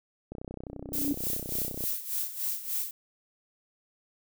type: click train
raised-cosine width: 2 ms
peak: -25 dBFS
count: 49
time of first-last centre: 0.32-1.839 s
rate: 31.6 Hz
type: tone with exponential growth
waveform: sine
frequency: 285.2 Hz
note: C#4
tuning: 49 cents sharp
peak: -23 dBFS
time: 0.67-1.13 s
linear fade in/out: 5 ms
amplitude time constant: 100 ms
type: noise with tremolo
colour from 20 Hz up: violet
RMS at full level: -30 dBFS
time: 0.93-2.91 s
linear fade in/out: 2 ms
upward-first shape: sine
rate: 3.4 Hz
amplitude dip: 75%
effects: none